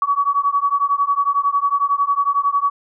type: beating tone pair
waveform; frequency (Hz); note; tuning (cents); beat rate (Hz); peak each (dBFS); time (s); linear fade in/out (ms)
sine; 1127 / 1138; C#6 / C#6; +28 / +45; 11; -18; 0.02-2.7; 2
effects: none